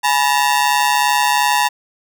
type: ring-modulated tone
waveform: sawtooth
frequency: 907 Hz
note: A#5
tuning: 48 cents flat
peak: -6 dBFS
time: 0.03-1.69 s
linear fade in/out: 20 ms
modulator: 71.4 Hz
effects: none